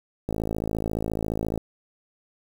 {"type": "click train", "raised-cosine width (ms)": 2, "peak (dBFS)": -14, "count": 71, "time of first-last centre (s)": [0.29, 1.577], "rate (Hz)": 54.4, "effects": ["7-bit"]}